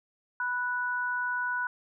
sine tone pair together, 987.8 / 1477.6 Hz, B5 / F#6, 0 / -3 cents, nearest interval perfect fifth, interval 697 cents, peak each -33 / -29 dBFS, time 0.4-1.67 s, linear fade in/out 2 ms, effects none

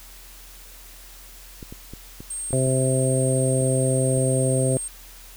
clicks, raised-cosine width 3 ms, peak -24 dBFS, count 8, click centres 1.628 / 1.725 / 1.936 / 2.205 / 2.507 / 2.667 / 3.614 / 4.175 s
sine tone, 8530 Hz, C9, 32 cents sharp, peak -28 dBFS, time 2.3-4.88 s, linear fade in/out 5 ms
harmonic tone, 130.9 Hz, C3, 1 cent sharp, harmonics 1 / 2 / 3 / 4 / 5, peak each -21 / -27 / -27 / -25 / -30 dBFS, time 2.53-4.77 s, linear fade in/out 0 ms
effects added 42 Hz sine -45 dBFS peak until 5.36 s + white hiss -46 dBFS RMS until 5.36 s

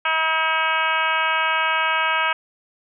harmonic tone, 320 Hz, D#4, 49 cents sharp, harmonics 2 / 3 / 4 / 5 / 6 / 7 / 8 / 9 / 10, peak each -31 / -24 / -24 / -24 / -37 / -26 / -27 / -29 / -35 dBFS, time 0.05-2.33 s, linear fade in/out 5 ms, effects none

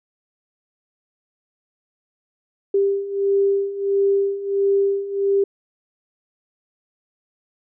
sine beating tone pair, 395.3 / 396.8 Hz, G4 / G4, +15 / +21 cents, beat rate 1.5 Hz, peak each -22 / -18 dBFS, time 2.74-5.44 s, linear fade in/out 5 ms, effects none

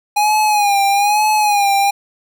square tone with vibrato, 824 Hz, G#5, 14 cents flat, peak -12 dBFS, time 0.16-1.91 s, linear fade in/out 10 ms, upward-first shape sine, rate 1.1 Hz, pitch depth 68 cents each way, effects none

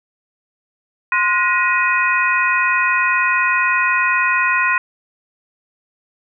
sine tone cluster, 1044 / 1449 / 1894 / 2497 Hz, C6 / F#6 / A#6 / D#7, -4 / -37 / +27 / +6 cents, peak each -19 dBFS, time 1.12-4.78 s, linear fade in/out 2 ms, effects none

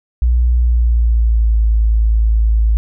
sine tone with pitch glide, 60.1 to 54.79 Hz, B1 to A1, -46 to -7 cents, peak -9 dBFS, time 0.22-2.77 s, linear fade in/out 0 ms, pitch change -161 cents, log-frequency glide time 0.57-1.58 s, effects none

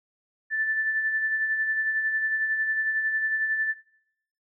sine tone with tremolo, 1760 Hz, A6, in tune, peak -21 dBFS, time 0.5-3.75 s, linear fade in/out 50 ms, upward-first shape sine, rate 11 Hz, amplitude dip 40%, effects noise-tail reverb RT60 0.7 s tail -18 dB re dry

